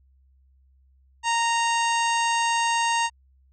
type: harmonic tone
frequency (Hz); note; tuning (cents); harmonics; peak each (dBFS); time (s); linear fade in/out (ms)
928; A#5; -8; 1 / 2 / 3 / 4 / 5 / 6 / 7 / 8 / 9; -22 / -29 / -29 / -36 / -37 / -41 / -33 / -41 / -37; 1.23-3.1; 50
effects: added 66 Hz sine -56 dBFS peak until 3.52 s